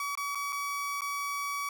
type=tone with dropouts; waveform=30% pulse; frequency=1138 Hz; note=C#6; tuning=45 cents sharp; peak=-29 dBFS; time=0-1.69 s; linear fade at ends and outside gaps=2 ms; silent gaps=0.153-0.174 / 0.349-0.354 / 0.524-0.527 / 1.009-1.018 s; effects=none